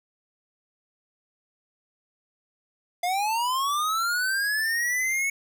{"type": "linear sweep", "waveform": "square", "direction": "up", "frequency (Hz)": [693, 2217], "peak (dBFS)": -24, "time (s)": [3.03, 5.3], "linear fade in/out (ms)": 5, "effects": []}